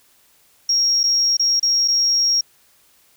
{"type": "tone with dropouts", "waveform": "sine", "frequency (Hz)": 5590, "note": "F8", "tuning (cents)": 1, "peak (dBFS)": -13, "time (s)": [0.69, 2.41], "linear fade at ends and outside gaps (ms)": 5, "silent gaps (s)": [[1.033, 1.038], [1.37, 1.395], [1.597, 1.628], [1.878, 1.882]], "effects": ["tanh soft clip ceiling -10 dBFS", "white hiss -56 dBFS RMS until 3.16 s"]}